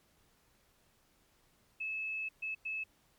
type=tone bursts at uneven times; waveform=sine; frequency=2600 Hz; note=E7; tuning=24 cents flat; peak=-35 dBFS; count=3; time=1.8-2.29 / 2.42-2.55 / 2.65-2.84 s; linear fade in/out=10 ms; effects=pink hiss -70 dBFS RMS until 3.18 s + MP3 96 kbps